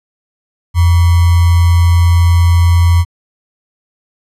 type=tone with sample-and-hold; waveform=sine; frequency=85.7 Hz; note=F2; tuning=32 cents flat; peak=-5 dBFS; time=0.74-3.05 s; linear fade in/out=50 ms; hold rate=1050 Hz; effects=resampled to 32000 Hz